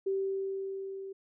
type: tone with level ramp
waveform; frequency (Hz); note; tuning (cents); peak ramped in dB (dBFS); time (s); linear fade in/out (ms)
sine; 387.9; G4; -18; -27 to -39; 0.06-1.13; 10
effects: none